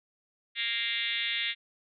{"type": "tone with frequency modulation", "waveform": "sine", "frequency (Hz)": 2794, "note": "F7", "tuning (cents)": 0, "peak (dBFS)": -28, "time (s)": [0.55, 1.55], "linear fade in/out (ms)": 50, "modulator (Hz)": 233, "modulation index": 4.2, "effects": []}